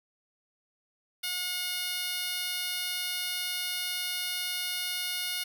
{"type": "tone with high-pass filter", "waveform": "10% pulse", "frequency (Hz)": 722, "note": "F#5", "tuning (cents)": -43, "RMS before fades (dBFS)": -33, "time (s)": [1.23, 5.44], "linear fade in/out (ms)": 10, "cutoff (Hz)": 2400, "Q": 0.59, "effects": []}